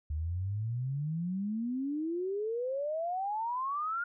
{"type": "exponential sweep", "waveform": "sine", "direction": "up", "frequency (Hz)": [73.42, 1436], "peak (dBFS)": -31, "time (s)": [0.1, 4.04], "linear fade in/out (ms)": 5, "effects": []}